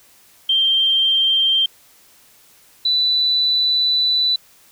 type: tone pair in turn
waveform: sine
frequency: 3158 / 3979 Hz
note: G7 / B7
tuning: +12 / +12 cents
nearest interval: major third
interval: 400 cents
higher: second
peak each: -13 / -14 dBFS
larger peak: first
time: 0.49-1.66 / 2.85-4.36 s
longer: second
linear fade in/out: 5 ms
effects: white hiss -51 dBFS RMS until 4.71 s